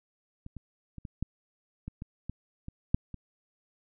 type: clicks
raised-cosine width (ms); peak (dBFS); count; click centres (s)
5; -30 / -29 / -30 / -27 / -18 / -25 / -26 / -23 / -27 / -10 / -27; 11; 0.464 / 0.567 / 0.983 / 1.052 / 1.226 / 1.88 / 2.021 / 2.296 / 2.684 / 2.945 / 3.143
effects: none